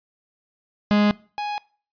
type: tone pair in turn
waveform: 45% pulse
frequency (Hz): 207.7 / 830.8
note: G#3 / G#5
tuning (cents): 0 / 0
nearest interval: 2 octaves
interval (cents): 2400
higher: second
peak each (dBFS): -15 / -25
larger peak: first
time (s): 0.91-1.11 / 1.38-1.58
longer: neither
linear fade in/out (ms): 0
effects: noise-tail reverb RT60 0.4 s tail -22 dB re dry + resampled to 11025 Hz